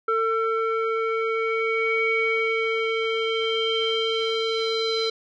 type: tone with low-pass filter sweep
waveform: square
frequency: 448.7 Hz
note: A4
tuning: 34 cents sharp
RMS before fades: -24 dBFS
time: 0.08-5.1 s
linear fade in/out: 5 ms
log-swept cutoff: 1500 to 4100 Hz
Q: 6.4
effects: none